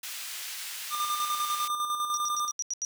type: high-pass noise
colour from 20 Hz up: pink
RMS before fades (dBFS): -38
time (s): 0.03-1.68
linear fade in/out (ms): 5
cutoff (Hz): 2300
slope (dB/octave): 12
type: tone with tremolo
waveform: square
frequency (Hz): 1200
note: D6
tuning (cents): +37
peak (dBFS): -27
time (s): 0.9-2.52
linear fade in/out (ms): 50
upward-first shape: square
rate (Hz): 10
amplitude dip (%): 45
type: tone bursts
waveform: sine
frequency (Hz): 5800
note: F#8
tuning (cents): -35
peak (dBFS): -28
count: 7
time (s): 2.14-2.849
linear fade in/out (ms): 0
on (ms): 31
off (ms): 82
effects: none